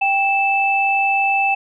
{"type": "tone pair together", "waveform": "sine", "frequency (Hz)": [788.5, 2637], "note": ["G5", "E7"], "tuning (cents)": [10, 0], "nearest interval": "octave + major sixth", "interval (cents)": 2090, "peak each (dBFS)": -17, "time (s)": [0.01, 1.55], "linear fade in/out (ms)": 10, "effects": []}